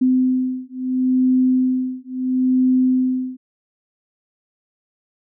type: beating tone pair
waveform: sine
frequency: 255.9 / 256.64 Hz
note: C4 / C4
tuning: -38 / -33 cents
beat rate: 0.74 Hz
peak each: -18 / -18 dBFS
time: 0.01-3.37 s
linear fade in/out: 10 ms
effects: none